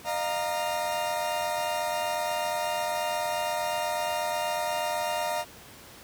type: chord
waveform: 40% pulse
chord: Eb suspended second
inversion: none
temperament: equal with one note detuned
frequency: 610.2 / 698.5 / 932.3 Hz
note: Eb5 / F5 / Bb5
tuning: -34 / 0 / 0 cents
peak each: -31 dBFS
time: 0.04-5.45 s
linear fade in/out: 50 ms
effects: pink hiss -48 dBFS RMS until 6.03 s + high-pass 80 Hz 12 dB/octave